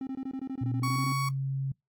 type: tone bursts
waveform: triangle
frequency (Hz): 265.2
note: C4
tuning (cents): +23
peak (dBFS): -30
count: 14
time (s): 0.01-1.123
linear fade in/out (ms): 2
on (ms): 60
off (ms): 21
type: tone with pitch glide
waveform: sine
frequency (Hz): 120 to 135.48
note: B2 to C#3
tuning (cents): -49 to -39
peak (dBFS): -28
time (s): 0.61-1.72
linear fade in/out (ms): 5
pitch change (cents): +210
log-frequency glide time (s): 0.77-1.06
type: tone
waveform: 35% pulse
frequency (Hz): 1118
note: C#6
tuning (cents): +14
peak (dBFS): -28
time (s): 0.83-1.29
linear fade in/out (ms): 5
effects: noise-tail reverb RT60 0.2 s tail -26 dB re dry + AAC 64 kbps